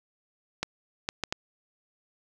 clicks, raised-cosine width 0.2 ms, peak -11 dBFS, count 4, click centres 0.63 / 1.089 / 1.237 / 1.325 s, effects none

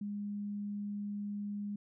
sine tone, 204.8 Hz, G#3, 24 cents flat, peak -36 dBFS, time 0.01-1.76 s, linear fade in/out 5 ms, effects none

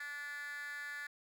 10% pulse tone with high-pass filter, 289.7 Hz, D4, 24 cents flat, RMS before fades -44 dBFS, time 0-1.07 s, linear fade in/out 5 ms, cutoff 1700 Hz, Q 6.7, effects none

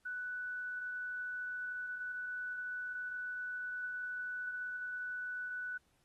sine tone, 1486 Hz, F#6, 7 cents sharp, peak -38 dBFS, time 0.05-5.78 s, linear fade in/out 10 ms, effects pink hiss -75 dBFS RMS until 6.04 s + AAC 32 kbps

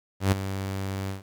sawtooth tone with ADSR envelope, 96.8 Hz, G2, 21 cents flat, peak -13 dBFS, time 0.2-1.23 s, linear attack 120 ms, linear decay 12 ms, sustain -12 dB, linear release 140 ms, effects 9-bit

